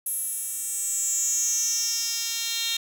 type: tone with high-pass filter sweep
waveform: 10% pulse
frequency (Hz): 460.4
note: A#4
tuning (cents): -22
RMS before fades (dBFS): -27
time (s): 0.06-2.77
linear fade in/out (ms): 5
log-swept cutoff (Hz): 11000 to 3900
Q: 6.6
effects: none